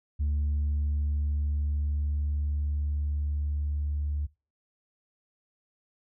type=tone with level ramp; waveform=sine; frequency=73.3 Hz; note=D2; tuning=3 cents flat; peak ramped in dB=-22 to -26 dBFS; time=0.19-4.27 s; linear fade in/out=20 ms; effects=noise-tail reverb RT60 0.3 s tail -23 dB re dry + tanh soft clip ceiling -23 dBFS